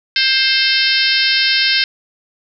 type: harmonic tone with a mistuned harmonic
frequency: 528 Hz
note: C5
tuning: 16 cents sharp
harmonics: 3 / 4 / 5 / 6 / 7 / 8 / 9 / 10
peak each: -20 / -20 / -20 / -20 / -20 / -20 / -20 / -20 dBFS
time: 0.16-1.84 s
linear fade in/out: 2 ms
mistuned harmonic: 6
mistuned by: -30 cents
effects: none